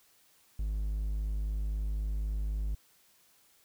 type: tone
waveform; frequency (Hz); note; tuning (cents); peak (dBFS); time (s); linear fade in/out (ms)
triangle; 51.91; G#1; 0; -28; 0.59-2.75; 5
effects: white hiss -65 dBFS RMS until 3.64 s